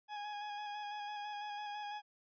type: tone with vibrato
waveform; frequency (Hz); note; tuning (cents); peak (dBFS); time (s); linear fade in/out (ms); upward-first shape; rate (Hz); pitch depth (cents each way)
40% pulse; 830.6; G#5; 0; -40; 0.08-2.02; 50; square; 6; 17
effects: resampled to 11025 Hz